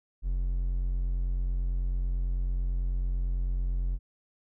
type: tone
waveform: triangle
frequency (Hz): 44.53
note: F1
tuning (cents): +34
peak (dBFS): -24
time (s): 0.22-3.99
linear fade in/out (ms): 50
effects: none